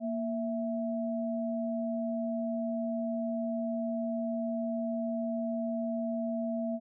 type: tone pair together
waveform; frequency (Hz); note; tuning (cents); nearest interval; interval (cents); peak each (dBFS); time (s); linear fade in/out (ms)
sine; 233.3 / 660; A#3 / E5; +2 / +2; octave + tritone; 1800; -32 / -34; 0-6.8; 50
effects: none